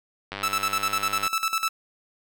click train, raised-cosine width 0.3 ms, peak -16 dBFS, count 95, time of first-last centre 0.32-1.267 s, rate 99.3 Hz
sawtooth tone with tremolo, 1315 Hz, E6, 5 cents flat, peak -18 dBFS, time 0.43-1.69 s, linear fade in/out 5 ms, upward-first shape square, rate 10 Hz, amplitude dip 75%
effects none

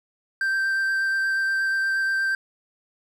triangle tone with vibrato, 1568 Hz, G6, in tune, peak -19 dBFS, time 0.41-2.35 s, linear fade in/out 2 ms, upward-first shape sine, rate 8.4 Hz, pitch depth 10 cents each way, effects none

